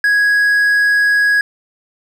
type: tone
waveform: triangle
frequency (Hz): 1661.2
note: G#6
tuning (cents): 0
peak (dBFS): -8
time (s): 0.04-1.41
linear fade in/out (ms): 2
effects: none